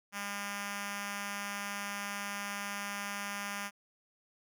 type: tone with notch filter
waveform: 5% pulse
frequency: 202.1 Hz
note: G#3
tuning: 47 cents flat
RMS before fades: -39 dBFS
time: 0.12-3.71 s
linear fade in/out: 50 ms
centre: 440 Hz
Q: 0.72
effects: none